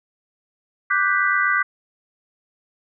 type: chord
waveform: sine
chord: G major seventh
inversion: second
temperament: equal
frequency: 1174.7 / 1480 / 1568 / 1975.5 Hz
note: D6 / F#6 / G6 / B6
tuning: 0 / 0 / 0 / 0 cents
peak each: -22 dBFS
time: 0.9-1.63 s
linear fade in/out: 10 ms
effects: none